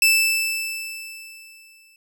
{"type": "tone with exponential decay", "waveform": "sawtooth", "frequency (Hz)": 2641, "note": "E7", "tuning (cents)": 3, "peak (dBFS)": -9, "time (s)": [0.02, 1.96], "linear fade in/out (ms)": 2, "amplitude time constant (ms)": 420, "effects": []}